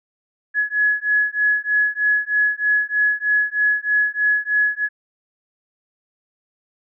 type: beating tone pair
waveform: sine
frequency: 1689 / 1692.2 Hz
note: G#6 / G#6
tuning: +29 / +32 cents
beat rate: 3.2 Hz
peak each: -19 dBFS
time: 0.54-4.89 s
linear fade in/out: 50 ms
effects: none